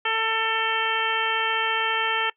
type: harmonic tone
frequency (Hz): 446.3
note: A4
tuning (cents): +25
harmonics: 1 / 2 / 3 / 4 / 5 / 6 / 7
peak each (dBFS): -32 / -28 / -28 / -28 / -31 / -30 / -29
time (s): 0.05-2.3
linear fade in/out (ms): 5
effects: noise-tail reverb RT60 0.1 s tail -21 dB re dry